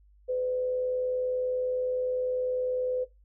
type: tone with frequency modulation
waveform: sine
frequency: 505 Hz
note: B4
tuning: 39 cents sharp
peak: -26 dBFS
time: 0.28-3.05 s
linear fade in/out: 20 ms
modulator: 80.3 Hz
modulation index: 0.24
effects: noise-tail reverb RT60 0.2 s tail -17 dB re dry + added 50 Hz sine -56 dBFS peak until 3.24 s